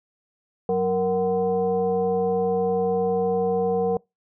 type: tone with frequency modulation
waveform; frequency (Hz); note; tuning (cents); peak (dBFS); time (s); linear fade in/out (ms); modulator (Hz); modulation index
sine; 466.2; A#4; 0; -19; 0.69-3.97; 2; 281; 0.8
effects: noise-tail reverb RT60 0.2 s tail -25 dB re dry